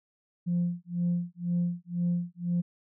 sine tone with tremolo, 174.4 Hz, F3, 2 cents flat, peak -22 dBFS, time 0.46-2.62 s, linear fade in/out 20 ms, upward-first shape sine, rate 2 Hz, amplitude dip 100%, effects tanh soft clip ceiling -21 dBFS

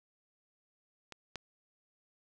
clicks, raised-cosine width 0.2 ms, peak -28 / -22 dBFS, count 2, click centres 1.123 / 1.357 s, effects none

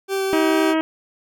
40% pulse tone with vibrato, 387.5 Hz, G4, 20 cents flat, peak -19 dBFS, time 0.08-0.75 s, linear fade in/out 50 ms, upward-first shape sine, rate 4.4 Hz, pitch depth 9 cents each way
harmonic tone, 318.4 Hz, D#4, 40 cents sharp, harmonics 1 / 2 / 3 / 4 / 5 / 6 / 7 / 8 / 9 / 10, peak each -18 / -24 / -28 / -30 / -32 / -34 / -35 / -36 / -37 / -38 dBFS, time 0.33-0.81 s, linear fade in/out 0 ms
effects none

